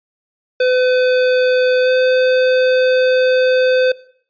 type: tone with pitch glide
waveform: square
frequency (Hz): 506 to 511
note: B4 to C5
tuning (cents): +42 to -41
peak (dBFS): -12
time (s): 0.6-3.92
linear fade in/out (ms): 5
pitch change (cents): +17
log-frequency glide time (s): 1.83-1.89
effects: noise-tail reverb RT60 0.6 s tail -20 dB re dry + resampled to 11025 Hz

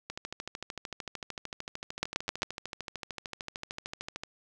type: two click trains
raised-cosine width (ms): 0.2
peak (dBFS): -11 / -20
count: 4 / 56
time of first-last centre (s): 2.03-2.421 / 0.1-4.235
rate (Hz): 7.68 / 13.3
effects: none

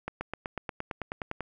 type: accelerating click train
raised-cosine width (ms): 0.5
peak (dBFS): -18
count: 13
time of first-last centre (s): 0.08-1.407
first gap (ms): 130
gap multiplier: 0.97
effects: none

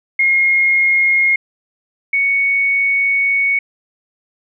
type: tone pair in turn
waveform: sine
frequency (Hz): 2146 / 2224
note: C7 / C#7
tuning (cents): +43 / +5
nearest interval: minor second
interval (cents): 62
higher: second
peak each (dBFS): -10 / -12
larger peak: first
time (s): 0.19-1.36 / 2.13-3.59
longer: second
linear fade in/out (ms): 5
effects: none

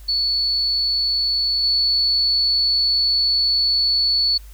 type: tone with level steps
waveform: sine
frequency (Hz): 4435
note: C#8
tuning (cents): 0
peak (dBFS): -17 / -15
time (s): 0.08-4.38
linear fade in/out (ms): 10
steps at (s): 1.63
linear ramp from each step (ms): 10
effects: added 50 Hz sine -37 dBFS peak until 4.53 s + white hiss -51 dBFS RMS until 4.53 s

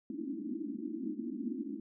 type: band-pass noise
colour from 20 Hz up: pink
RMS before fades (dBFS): -39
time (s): 0.1-1.8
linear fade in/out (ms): 2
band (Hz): 210 to 340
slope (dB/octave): 96
effects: none

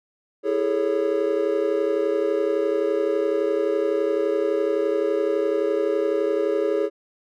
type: chord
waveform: triangle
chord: A major seventh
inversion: second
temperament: equal with one note detuned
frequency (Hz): 329.6 / 408.2 / 440 / 554.4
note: E4 / G#4 / A4 / C#5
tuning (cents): 0 / -30 / 0 / 0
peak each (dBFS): -26 / -21 / -24 / -24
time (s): 0.43-6.9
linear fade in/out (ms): 50
effects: none

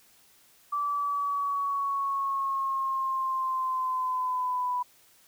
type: linear sweep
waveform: sine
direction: down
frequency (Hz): 1163 to 987.8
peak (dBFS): -26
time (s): 0.72-4.83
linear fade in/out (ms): 10
effects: white hiss -60 dBFS RMS until 5.27 s

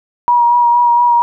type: tone with vibrato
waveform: sine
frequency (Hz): 957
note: A#5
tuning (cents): +45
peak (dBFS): -7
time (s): 0.28-1.22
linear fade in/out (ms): 0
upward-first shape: sine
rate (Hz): 4.3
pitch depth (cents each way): 19
effects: none

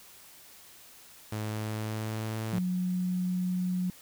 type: tone with pitch glide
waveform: sawtooth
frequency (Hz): 107.3 to 110.57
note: A2 to A2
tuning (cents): -43 to +9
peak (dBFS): -28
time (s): 1.32-2.59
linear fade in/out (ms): 5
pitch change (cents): +52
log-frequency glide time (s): 1.43-2.45
type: tone with vibrato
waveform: sine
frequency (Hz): 181.8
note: F#3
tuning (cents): -30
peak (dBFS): -27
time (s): 2.53-3.9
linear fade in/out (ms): 2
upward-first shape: sine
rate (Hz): 20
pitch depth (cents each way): 10
effects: white hiss -53 dBFS RMS until 4.01 s

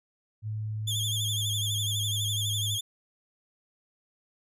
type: tone with pitch glide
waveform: sine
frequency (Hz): 107.7 to 104.82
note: A2 to G#2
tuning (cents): -37 to +16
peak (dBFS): -30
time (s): 0.42-2.79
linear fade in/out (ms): 50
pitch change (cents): -47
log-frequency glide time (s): 1.17-1.53
type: tone with vibrato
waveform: sawtooth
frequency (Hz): 3373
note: G#7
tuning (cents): +26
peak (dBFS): -26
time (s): 0.87-2.81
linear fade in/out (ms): 10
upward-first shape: sine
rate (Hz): 12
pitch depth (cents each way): 88
effects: resampled to 32000 Hz

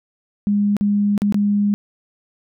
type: tone with dropouts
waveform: sine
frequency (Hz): 204.5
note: G#3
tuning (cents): -26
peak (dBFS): -14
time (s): 0.47-1.74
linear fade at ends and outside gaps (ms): 0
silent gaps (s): 0.767-0.81 / 1.178-1.219 / 1.324-1.344
effects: none

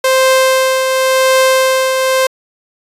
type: tone with tremolo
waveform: sawtooth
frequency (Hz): 523.3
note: C5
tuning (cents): 0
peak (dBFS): -3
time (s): 0.04-2.27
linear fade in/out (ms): 5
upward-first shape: triangle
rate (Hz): 0.92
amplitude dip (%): 45
effects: resampled to 32000 Hz

